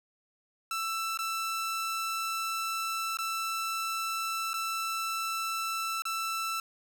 sawtooth tone with dropouts, 1329 Hz, E6, 14 cents sharp, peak -27 dBFS, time 0.71-6.6 s, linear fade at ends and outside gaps 2 ms, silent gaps 1.174-1.189 / 3.171-3.187 / 4.533-4.54 / 6.021-6.053 s, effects none

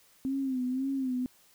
sine tone with vibrato, 261.6 Hz, C4, in tune, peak -28 dBFS, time 0.25-1.26 s, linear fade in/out 0 ms, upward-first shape sine, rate 1.9 Hz, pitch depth 76 cents each way, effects white hiss -62 dBFS RMS until 1.54 s

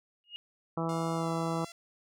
sine tone with exponential growth, 2862 Hz, F7, 42 cents sharp, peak -35 dBFS, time 0.24-0.36 s, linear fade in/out 0 ms, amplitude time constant 26 ms
harmonic tone, 164.81 Hz, E3, in tune, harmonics 1 / 2 / 3 / 4 / 5 / 6 / 7 / 8, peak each -33 / -36 / -38 / -39 / -40 / -41 / -41 / -42 dBFS, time 0.77-1.65 s, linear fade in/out 5 ms
5% pulse tone with pitch glide, 710 to 678.7 Hz, F5 to F5, +28 to -50 cents, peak -34 dBFS, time 0.89-1.72 s, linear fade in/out 2 ms, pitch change -78 cents, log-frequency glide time 1.15-1.3 s
effects none

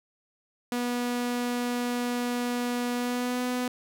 sawtooth tone with pitch glide, 243.5 to 248.8 Hz, B3 to B3, -24 to +13 cents, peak -23 dBFS, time 0.72-3.68 s, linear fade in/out 2 ms, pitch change +37 cents, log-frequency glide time 2.95-3.42 s, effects none

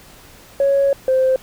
sine tone pair in turn, 554.4 / 521.6 Hz, C#5 / C5, 0 / -5 cents, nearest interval minor second, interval 105 cents, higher first, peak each -11 dBFS, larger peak neither, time 0.6-0.93 / 1.08-1.36 s, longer first, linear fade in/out 2 ms, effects tanh soft clip ceiling -8 dBFS + pink hiss -44 dBFS RMS until 1.42 s

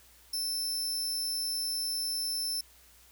sawtooth tone, 5310 Hz, E8, 12 cents sharp, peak -28 dBFS, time 0.33-2.61 s, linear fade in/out 5 ms, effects added 60 Hz sine -63 dBFS peak until 3.11 s + white hiss -59 dBFS RMS until 3.11 s

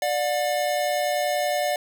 square tone pair together, 591.5 / 722 Hz, D5 / F#5, +12 / -43 cents, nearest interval minor third, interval 345 cents, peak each -25 / -26 dBFS, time 0.02-1.76 s, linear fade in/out 2 ms, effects none

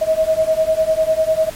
sine beating tone pair, 631 / 641 Hz, D#5 / E5, +24 / -49 cents, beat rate 10 Hz, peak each -16 / -16 dBFS, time 0.01-1.5 s, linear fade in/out 10 ms, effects pink hiss -35 dBFS RMS until 1.55 s + MP3 64 kbps

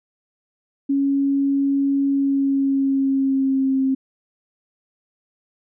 sine tone with pitch glide, 277.2 to 266.1 Hz, C#4 to C4, 0 to +29 cents, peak -16 dBFS, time 0.89-3.95 s, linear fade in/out 10 ms, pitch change -71 cents, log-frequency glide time 2.09-3.83 s, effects none

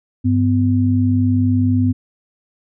sine tone pair together, 100 / 252 Hz, G2 / B3, +35 / +35 cents, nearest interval octave + major third, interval 1600 cents, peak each -15 dBFS, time 0.24-1.93 s, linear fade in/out 20 ms, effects none

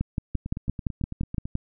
two click trains, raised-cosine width 5 ms, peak -20 / -13 dBFS, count 11 / 10, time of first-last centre 0.35-1.455 / 0.01-1.554 s, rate 9.05 / 5.83 Hz, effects none

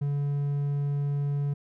triangle tone, 142.9 Hz, D3, 47 cents flat, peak -23 dBFS, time 0.01-1.54 s, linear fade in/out 10 ms, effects none

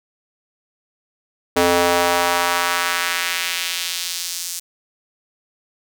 square tone with high-pass filter sweep, 87.31 Hz, F2, in tune, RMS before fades -20 dBFS, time 1.56-4.6 s, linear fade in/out 10 ms, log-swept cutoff 400 to 6600 Hz, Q 1.2, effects none

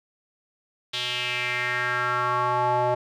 square tone with band-pass filter sweep, 123.47 Hz, B2, in tune, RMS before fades -25 dBFS, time 0.93-2.95 s, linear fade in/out 10 ms, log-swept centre 3500 to 710 Hz, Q 3.7, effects none

